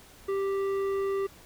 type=tone with tanh clipping; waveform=sine; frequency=392.1 Hz; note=G4; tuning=in tune; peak=-28 dBFS; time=0.28-1.27 s; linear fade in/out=10 ms; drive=11 dB; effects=added 74 Hz sine -63 dBFS peak until 1.45 s + pink hiss -53 dBFS RMS until 1.45 s